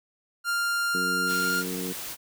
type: tone with pitch glide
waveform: 45% pulse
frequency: 1396.9 to 1405.8 Hz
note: F6 to F6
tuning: 0 to +11 cents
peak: -24 dBFS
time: 0.44-1.64 s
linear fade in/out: 50 ms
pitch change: +11 cents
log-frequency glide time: 1.43-1.53 s
type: harmonic tone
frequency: 91.6 Hz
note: F#2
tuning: 17 cents flat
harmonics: 2 / 3 / 4 / 5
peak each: -34 / -36 / -37 / -38 dBFS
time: 0.94-1.93 s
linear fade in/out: 10 ms
type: noise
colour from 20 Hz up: white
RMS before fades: -36 dBFS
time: 1.26-2.17 s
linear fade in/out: 50 ms
effects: none